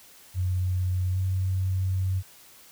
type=tone with pitch glide; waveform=sine; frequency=91.6 to 93.9 Hz; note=F#2 to F#2; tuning=-17 to +26 cents; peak=-23 dBFS; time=0.34-2.23 s; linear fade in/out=50 ms; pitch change=+43 cents; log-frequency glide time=1.11-1.17 s; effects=white hiss -52 dBFS RMS until 2.71 s